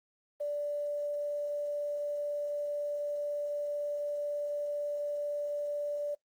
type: tone with quantisation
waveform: sine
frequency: 584 Hz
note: D5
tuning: 10 cents flat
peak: -31 dBFS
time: 0.4-6.15 s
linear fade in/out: 10 ms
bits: 10
effects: noise-tail reverb RT60 0.1 s tail -22 dB re dry + Opus 24 kbps